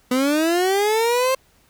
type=linear sweep; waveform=30% pulse; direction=up; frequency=246.9 to 532 Hz; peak=-14 dBFS; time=0.11-1.35 s; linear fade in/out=5 ms; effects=pink hiss -58 dBFS RMS until 1.69 s

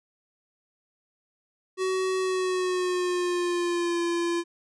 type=tone with pitch glide; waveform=square; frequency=375.6 to 342.4 Hz; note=F#4 to F4; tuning=+26 to -34 cents; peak=-25 dBFS; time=1.77-4.44 s; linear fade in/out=50 ms; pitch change=-160 cents; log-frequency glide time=2.19-4.01 s; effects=resampled to 22050 Hz

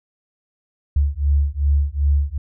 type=beating tone pair; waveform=sine; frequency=70.3 / 72.9 Hz; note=C#2 / D2; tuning=+25 / -12 cents; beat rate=2.6 Hz; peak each=-18 dBFS; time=0.96-2.38 s; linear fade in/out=5 ms; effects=none

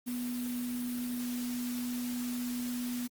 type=tone in noise; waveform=sine; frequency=244.8 Hz; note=B3; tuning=15 cents flat; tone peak=-33 dBFS; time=0.06-3.08 s; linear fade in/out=20 ms; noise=white; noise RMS=-44 dBFS; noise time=0.06-3.08 s; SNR=+8 dB; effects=Opus 32 kbps

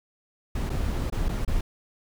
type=noise with dropouts; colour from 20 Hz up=brown; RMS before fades=-26 dBFS; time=0.55-1.61 s; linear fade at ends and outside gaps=5 ms; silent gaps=0.695-0.7 / 1.101-1.123 / 1.286-1.29 / 1.45-1.477 s; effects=none

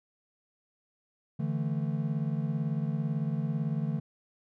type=chord; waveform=triangle; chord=D suspended second; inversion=none; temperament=equal; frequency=146.83 / 164.81 / 220 Hz; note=D3 / E3 / A3; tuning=0 / 0 / 0 cents; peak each=-29 / -31 / -33 dBFS; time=1.39-4 s; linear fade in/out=10 ms; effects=none

